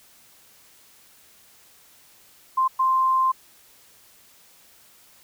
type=tone bursts at uneven times; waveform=sine; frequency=1046.5 Hz; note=C6; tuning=in tune; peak=-17 dBFS; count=2; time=2.57-2.68 / 2.79-3.32 s; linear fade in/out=10 ms; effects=white hiss -54 dBFS RMS until 5.23 s